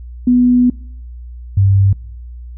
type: tone pair in turn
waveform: sine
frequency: 246.9 / 97.98 Hz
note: B3 / G2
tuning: 0 / 0 cents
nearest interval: octave + major third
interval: 1600 cents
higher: first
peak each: -7 dBFS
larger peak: neither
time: 0.27-0.7 / 1.57-1.93 s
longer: first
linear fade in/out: 5 ms
effects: noise-tail reverb RT60 0.6 s tail -23 dB re dry + added 60 Hz sine -28 dBFS peak until 2.57 s